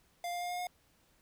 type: tone with pitch steps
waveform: square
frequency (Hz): 698.5 / 703.4 / 708.3 / 713.2 / 718.1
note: F5 / F5 / F5 / F5 / F5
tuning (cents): 0 / +12 / +24 / +36 / +48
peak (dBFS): -36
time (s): 0.24-0.67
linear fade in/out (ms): 2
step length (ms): 86
effects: pink hiss -69 dBFS RMS until 1.21 s